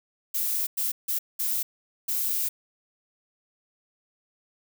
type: noise bursts at uneven times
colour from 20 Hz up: violet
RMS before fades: -27 dBFS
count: 5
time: 0.34-0.67 / 0.77-0.92 / 1.08-1.19 / 1.39-1.63 / 2.08-2.49 s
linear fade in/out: 10 ms
effects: none